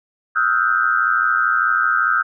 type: tone cluster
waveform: sine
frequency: 1264 / 1349 / 1442 / 1564 Hz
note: D#6 / E6 / F#6 / G6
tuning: +27 / +40 / -45 / -4 cents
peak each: -20 dBFS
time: 0.35-2.23 s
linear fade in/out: 20 ms
effects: none